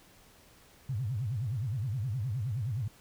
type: tone with vibrato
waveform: sine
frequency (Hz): 116.3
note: A#2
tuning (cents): -4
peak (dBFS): -30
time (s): 0.89-2.88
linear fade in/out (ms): 5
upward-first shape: sine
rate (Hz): 9.6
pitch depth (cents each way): 300
effects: pink hiss -59 dBFS RMS until 3 s